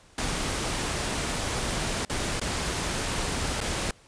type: noise with dropouts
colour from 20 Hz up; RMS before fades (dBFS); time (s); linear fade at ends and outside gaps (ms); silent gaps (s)
pink; -29; 0.18-3.91; 2; 2.05-2.097 / 2.398-2.414 / 3.605-3.612
effects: pink hiss -56 dBFS RMS until 4.07 s + resampled to 22050 Hz